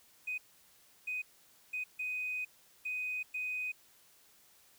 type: tone bursts at uneven times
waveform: triangle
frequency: 2500 Hz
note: D#7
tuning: 8 cents sharp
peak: -31 dBFS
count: 6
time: 0.27-0.38 / 1.07-1.22 / 1.73-1.84 / 1.99-2.45 / 2.85-3.23 / 3.34-3.72 s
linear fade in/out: 10 ms
effects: tanh soft clip ceiling -32 dBFS + white hiss -64 dBFS RMS until 4.78 s